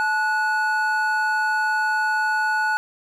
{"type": "tone pair together", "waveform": "triangle", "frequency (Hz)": [866, 1467.4], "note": ["A5", "F#6"], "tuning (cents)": [-28, -15], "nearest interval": "major sixth", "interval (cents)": 913, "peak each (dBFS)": [-21, -19], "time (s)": [0, 2.77], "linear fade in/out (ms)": 0, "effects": []}